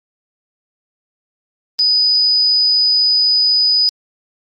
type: tone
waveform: sine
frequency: 4978 Hz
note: D#8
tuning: in tune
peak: -10 dBFS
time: 1.79-3.89 s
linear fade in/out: 0 ms
effects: Opus 24 kbps